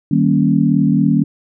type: chord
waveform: sine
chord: Eb dominant seventh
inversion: none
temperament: equal with one note detuned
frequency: 155.56 / 193.41 / 233.1 / 277.2 Hz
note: Eb3 / G3 / Bb3 / Db4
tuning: 0 / -23 / 0 / 0 cents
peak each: -16 dBFS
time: 0.11-1.24 s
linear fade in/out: 5 ms
effects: none